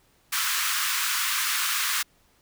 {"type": "high-pass noise", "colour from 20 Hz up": "pink", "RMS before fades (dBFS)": -26, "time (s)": [0.32, 2.03], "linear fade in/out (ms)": 10, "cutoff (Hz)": 1100, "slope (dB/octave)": 48, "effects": ["pink hiss -63 dBFS RMS until 2.41 s"]}